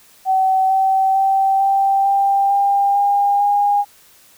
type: tone with pitch steps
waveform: sine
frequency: 761 / 768.5 / 776.1 / 783.8 / 791.5 / 799.3 / 807.2 / 815.1 Hz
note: F#5 / G5 / G5 / G5 / G5 / G5 / G#5 / G#5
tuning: +48 / -35 / -18 / 0 / +17 / +33 / -49 / -33 cents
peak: -12 dBFS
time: 0.25-3.85 s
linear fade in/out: 50 ms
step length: 450 ms
effects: white hiss -49 dBFS RMS until 4.37 s